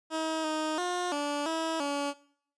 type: tone with pitch steps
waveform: 15% pulse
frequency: 318.6 / 311.2 / 357 / 290.1 / 324 / 284.7 Hz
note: D#4 / D#4 / F4 / D4 / E4 / C#4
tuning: +41 / 0 / +38 / -21 / -30 / +46 cents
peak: -23 dBFS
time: 0.1-2.14 s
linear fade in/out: 50 ms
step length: 340 ms
effects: noise-tail reverb RT60 0.6 s tail -20 dB re dry + resampled to 22050 Hz